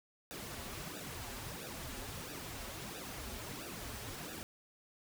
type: noise with flanger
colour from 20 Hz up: pink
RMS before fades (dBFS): -45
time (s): 0.31-4.43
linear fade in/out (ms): 0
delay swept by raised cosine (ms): 0.93 to 6.63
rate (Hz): 1.5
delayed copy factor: -0.85
effects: none